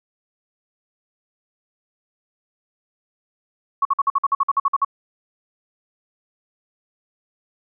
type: tone bursts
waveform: sine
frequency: 1108.7 Hz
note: C#6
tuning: in tune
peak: -14 dBFS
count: 13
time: 3.82-4.848 s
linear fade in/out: 5 ms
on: 32 ms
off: 51 ms
effects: none